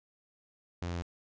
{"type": "tone with pitch steps", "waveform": "sawtooth", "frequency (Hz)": [87.31, 86.71, 86.11], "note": ["F2", "F2", "F2"], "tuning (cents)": [0, -12, -24], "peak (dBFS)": -30, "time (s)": [0.82, 1.021], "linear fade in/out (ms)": 0, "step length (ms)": 67, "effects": ["resampled to 16000 Hz"]}